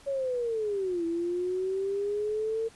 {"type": "linear two-way sweep", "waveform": "sine", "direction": "down then up", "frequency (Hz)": [562, 331.3, 454.1], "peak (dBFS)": -27, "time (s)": [0.06, 2.69], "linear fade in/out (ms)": 20, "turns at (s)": 1.05, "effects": ["pink hiss -55 dBFS RMS until 2.75 s", "resampled to 24000 Hz"]}